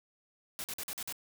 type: noise bursts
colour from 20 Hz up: white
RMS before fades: -39 dBFS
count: 6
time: 0.59-1.125 s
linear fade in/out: 0 ms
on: 50 ms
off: 47 ms
effects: none